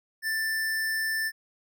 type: tone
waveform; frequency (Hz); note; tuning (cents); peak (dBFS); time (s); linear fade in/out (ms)
square; 1771; A6; +11; -27; 0.22-1.32; 50
effects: none